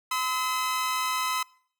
sawtooth tone pair together, 1021 / 1286.4 Hz, C6 / E6, -43 / -43 cents, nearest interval major third, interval 400 cents, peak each -24 / -26 dBFS, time 0.11-1.43 s, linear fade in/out 5 ms, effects noise-tail reverb RT60 0.6 s tail -25 dB re dry

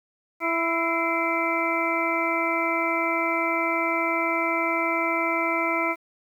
harmonic tone with a mistuned harmonic, 331.8 Hz, E4, 11 cents sharp, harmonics 1 / 2 / 3 / 4 / 6 / 7, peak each -29 / -29 / -29 / -29 / -29 / -29 dBFS, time 0.4-5.96 s, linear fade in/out 50 ms, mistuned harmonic 6, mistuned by +66 cents, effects 9-bit

